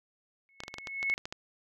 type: tone with exponential growth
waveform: sine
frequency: 2193 Hz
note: C#7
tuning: 19 cents flat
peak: -24 dBFS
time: 0.49-1.14 s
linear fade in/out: 0 ms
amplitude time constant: 140 ms
type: clicks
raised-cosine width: 0.2 ms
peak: -20 dBFS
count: 11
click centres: 0.604 / 0.636 / 0.681 / 0.741 / 0.784 / 0.872 / 1.029 / 1.099 / 1.179 / 1.255 / 1.325 s
effects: none